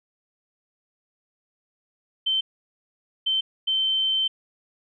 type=tone bursts at uneven times; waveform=sine; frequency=3096 Hz; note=G7; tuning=22 cents flat; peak=-20 dBFS; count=3; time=2.26-2.41 / 3.26-3.41 / 3.67-4.28 s; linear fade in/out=10 ms; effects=none